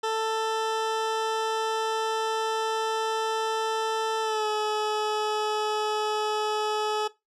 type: tone with pitch glide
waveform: 20% pulse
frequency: 442.9 to 426.6 Hz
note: A4 to G#4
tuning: +11 to +46 cents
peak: -20 dBFS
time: 0.03-7.08 s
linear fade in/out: 10 ms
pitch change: -65 cents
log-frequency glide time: 4.21-4.47 s
effects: noise-tail reverb RT60 0.2 s tail -18 dB re dry + low-pass 7000 Hz 12 dB/octave